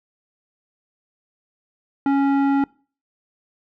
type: tone with low-pass filter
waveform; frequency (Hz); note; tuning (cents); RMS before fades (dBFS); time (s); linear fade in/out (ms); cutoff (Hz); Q
square; 277.2; C#4; 0; -18; 2.06-2.64; 2; 1200; 1
effects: noise-tail reverb RT60 0.4 s tail -24 dB re dry